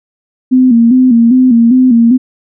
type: tone with vibrato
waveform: sine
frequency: 243.7 Hz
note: B3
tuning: 23 cents flat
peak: -3 dBFS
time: 0.51-2.18 s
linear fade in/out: 20 ms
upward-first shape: square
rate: 2.5 Hz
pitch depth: 86 cents each way
effects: none